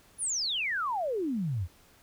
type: exponential sweep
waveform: sine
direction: down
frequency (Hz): 10760 to 78.8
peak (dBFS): -28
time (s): 0.18-1.68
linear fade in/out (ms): 50
effects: pink hiss -60 dBFS RMS until 2.02 s